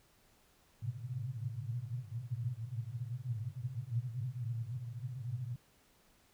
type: band-pass noise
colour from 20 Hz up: white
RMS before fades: -40 dBFS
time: 0.82-5.56 s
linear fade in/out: 5 ms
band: 110 to 130 Hz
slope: 96 dB/octave
effects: pink hiss -68 dBFS RMS until 6.33 s